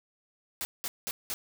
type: noise bursts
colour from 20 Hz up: white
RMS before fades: -34 dBFS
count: 4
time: 0.61-1.34 s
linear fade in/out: 0 ms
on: 40 ms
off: 190 ms
effects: none